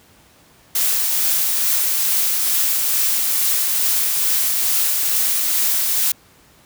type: noise with tremolo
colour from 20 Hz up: blue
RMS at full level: -17 dBFS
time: 0.75-6.12 s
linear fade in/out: 5 ms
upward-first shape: triangle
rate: 2.3 Hz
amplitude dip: 25%
effects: pink hiss -51 dBFS RMS until 6.65 s + high-pass 60 Hz 12 dB/octave